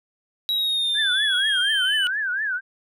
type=exponential sweep; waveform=triangle; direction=down; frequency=3876 to 2960 Hz; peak=-19 dBFS; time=0.49-2.07 s; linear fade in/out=0 ms
type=tone with vibrato; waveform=sine; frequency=1600 Hz; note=G6; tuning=35 cents sharp; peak=-22 dBFS; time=0.94-2.61 s; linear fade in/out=50 ms; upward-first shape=triangle; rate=4.2 Hz; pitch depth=200 cents each way
effects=none